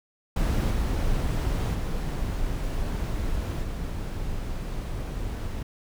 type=noise with level steps; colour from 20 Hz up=brown; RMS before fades=-23 / -25 / -28 / -31 dBFS; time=0.36-5.63 s; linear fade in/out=5 ms; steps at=0.7 / 1.73 / 3.62 s; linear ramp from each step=20 ms; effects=none